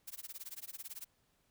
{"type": "noise with tremolo", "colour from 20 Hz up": "blue", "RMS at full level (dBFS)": -44, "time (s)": [0.07, 1.05], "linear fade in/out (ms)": 10, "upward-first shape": "sine", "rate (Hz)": 18, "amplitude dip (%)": 100, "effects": ["pink hiss -75 dBFS RMS until 1.5 s"]}